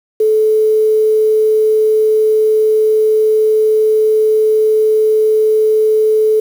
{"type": "tone with quantisation", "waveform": "sine", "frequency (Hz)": 433.4, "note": "A4", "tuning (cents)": -26, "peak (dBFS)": -8, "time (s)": [0.2, 6.4], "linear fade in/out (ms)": 5, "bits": 6, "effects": []}